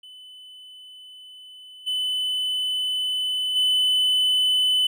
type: tone with level steps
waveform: triangle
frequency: 3012 Hz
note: F#7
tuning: 30 cents sharp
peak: -40 / -21 / -16 dBFS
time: 0.03-4.87 s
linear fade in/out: 5 ms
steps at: 1.86 / 3.55 s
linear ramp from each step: 20 ms
effects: none